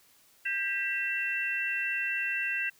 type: tone cluster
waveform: sine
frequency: 1590 / 1957 / 2698 Hz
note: G6 / B6 / E7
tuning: +24 / -16 / +40 cents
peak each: -33 / -35 / -31 dBFS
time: 0.45-2.7 s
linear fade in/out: 10 ms
effects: white hiss -62 dBFS RMS until 2.79 s